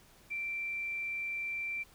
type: tone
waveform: sine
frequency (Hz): 2349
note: D7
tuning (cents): 0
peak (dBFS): -34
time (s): 0.3-1.84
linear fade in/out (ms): 20
effects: pink hiss -61 dBFS RMS until 1.94 s